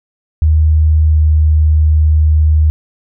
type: tone with pitch glide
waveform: sine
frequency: 77.78 to 77.2 Hz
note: D#2 to D#2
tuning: 0 to -13 cents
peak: -6 dBFS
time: 0.42-2.7 s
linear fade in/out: 0 ms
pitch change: -13 cents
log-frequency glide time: 1.1-1.15 s
effects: none